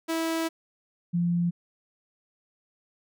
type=tone pair in turn; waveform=sawtooth / sine; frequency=326.6 / 173.01 Hz; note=E4 / F3; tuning=-16 / -16 cents; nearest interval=major seventh; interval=1100 cents; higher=first; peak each=-22 dBFS; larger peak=neither; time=0.08-0.49 / 1.13-1.51 s; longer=first; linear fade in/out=20 ms; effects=none